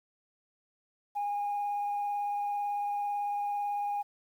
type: tone with vibrato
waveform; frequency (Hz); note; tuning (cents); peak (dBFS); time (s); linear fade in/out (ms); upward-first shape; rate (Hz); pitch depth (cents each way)
sine; 818; G#5; -26; -28; 1.15-4.03; 20; sine; 18; 10
effects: tanh soft clip ceiling -27 dBFS + 10-bit